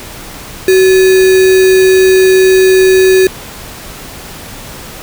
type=tone with sample-and-hold; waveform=sine; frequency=375.5 Hz; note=F#4; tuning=26 cents sharp; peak=-3 dBFS; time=0.68-3.27 s; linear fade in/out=2 ms; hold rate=2100 Hz; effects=pink hiss -28 dBFS RMS until 5.02 s